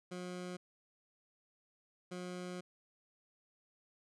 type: tone bursts at uneven times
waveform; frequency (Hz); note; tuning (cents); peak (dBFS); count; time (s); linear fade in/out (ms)
20% pulse; 180; F#3; -47; -37; 2; 0.11-0.57 / 2.11-2.61; 10
effects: resampled to 22050 Hz